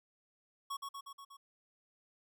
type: tone with echo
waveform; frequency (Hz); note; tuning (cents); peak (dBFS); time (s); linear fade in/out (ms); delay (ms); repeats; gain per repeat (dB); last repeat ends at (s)
square; 1108.7; C#6; 0; -38; 0.7-0.77; 10; 120; 5; -3; 1.37
effects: none